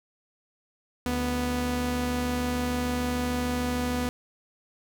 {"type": "tone pair together", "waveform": "sawtooth", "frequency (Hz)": [73.28, 246.5], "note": ["D2", "B3"], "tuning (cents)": [-3, -3], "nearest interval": "octave + major sixth", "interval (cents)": 2100, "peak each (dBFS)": [-28, -23], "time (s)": [1.06, 4.09], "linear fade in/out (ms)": 0, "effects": []}